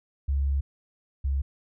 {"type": "tone pair in turn", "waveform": "sine", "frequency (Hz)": [69.3, 68.42], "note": ["C#2", "C#2"], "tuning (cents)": [0, -22], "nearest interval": "unison", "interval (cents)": 22, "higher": "first", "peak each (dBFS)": [-22, -23], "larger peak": "first", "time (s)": [[0.28, 0.61], [1.24, 1.42]], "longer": "first", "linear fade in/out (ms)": 10, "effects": []}